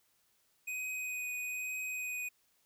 square tone with vibrato, 2500 Hz, D#7, 8 cents sharp, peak -37 dBFS, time 0.67-2.29 s, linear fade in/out 10 ms, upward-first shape triangle, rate 1.1 Hz, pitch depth 13 cents each way, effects white hiss -73 dBFS RMS until 2.65 s

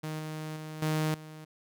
sawtooth tone with level steps, 155.56 Hz, D#3, in tune, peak -30 / -32 / -35 / -23 / -40 dBFS, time 0.03-1.45 s, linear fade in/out 10 ms, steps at 0.19 / 0.56 / 0.82 / 1.14 s, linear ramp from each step 5 ms, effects none

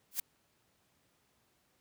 blue noise with exponential growth, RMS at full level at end -28 dBFS, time 0.11-0.2 s, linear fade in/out 5 ms, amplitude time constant 19 ms, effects pink hiss -73 dBFS RMS until 1.8 s + high-pass 80 Hz 12 dB/octave

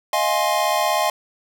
square chord, F minor seventh, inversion third, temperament equal with one note detuned, 622.3 / 698.5 / 830.6 / 1056.2 Hz, Eb5 / F5 / Ab5 / C6, 0 / 0 / 0 / +16 cents, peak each -24 dBFS, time 0.13-1.1 s, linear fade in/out 2 ms, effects none

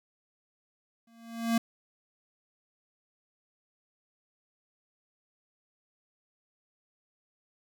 square tone with exponential growth, 230 Hz, A#3, 23 cents flat, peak -22 dBFS, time 1.07-1.58 s, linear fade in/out 5 ms, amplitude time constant 110 ms, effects none

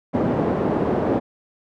pink band-pass noise, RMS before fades -21 dBFS, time 0.13-1.2 s, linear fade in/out 20 ms, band 200 to 570 Hz, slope 12 dB/octave, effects none

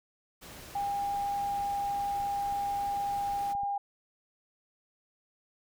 pink noise, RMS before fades -47 dBFS, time 0.41-3.54 s, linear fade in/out 20 ms
sine tone, 805 Hz, G5, 46 cents sharp, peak -29 dBFS, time 0.75-3.78 s, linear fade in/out 5 ms
clicks, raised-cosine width 5 ms, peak -37 dBFS, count 5, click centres 2.202 / 2.524 / 3.335 / 3.551 / 3.634 s
effects none

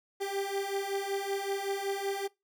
30% pulse beating tone pair, 392 / 397.3 Hz, G4 / G4, 0 / +23 cents, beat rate 5.3 Hz, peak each -33 / -31 dBFS, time 0.2-2.28 s, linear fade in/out 20 ms, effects noise-tail reverb RT60 0.2 s tail -22 dB re dry

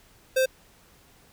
square tone, 522 Hz, C5, 4 cents flat, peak -20 dBFS, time 0.36-0.46 s, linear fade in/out 10 ms, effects pink hiss -57 dBFS RMS until 1.32 s

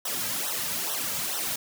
white noise with flanger, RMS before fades -30 dBFS, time 0.05-1.56 s, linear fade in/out 5 ms, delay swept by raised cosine 0.42 to 2.82 ms, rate 2.3 Hz, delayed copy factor -0.95, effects none

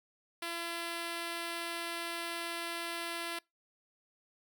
5% pulse tone, 338.6 Hz, E4, 46 cents sharp, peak -25 dBFS, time 0.42-3.39 s, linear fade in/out 5 ms, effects noise-tail reverb RT60 0.2 s tail -25 dB re dry

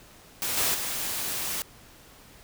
white noise with level steps, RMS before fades -29 / -25 / -31 dBFS, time 0.42-1.62 s, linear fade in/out 0 ms, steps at 0.57 / 0.74 s, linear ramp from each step 5 ms, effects pink hiss -52 dBFS RMS until 2.43 s

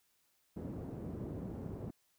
pink band-pass noise, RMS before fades -43 dBFS, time 0.56-1.91 s, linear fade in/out 10 ms, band 100 to 350 Hz, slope 12 dB/octave, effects white hiss -75 dBFS RMS until 2.18 s

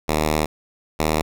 5% pulse tone pair in turn, 77 / 77.8 Hz, D#2 / D#2, -17 / 0 cents, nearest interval unison, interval 17 cents, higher second, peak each -7 dBFS, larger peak neither, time 0.08-0.46 / 0.99-1.22 s, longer first, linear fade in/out 10 ms, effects none

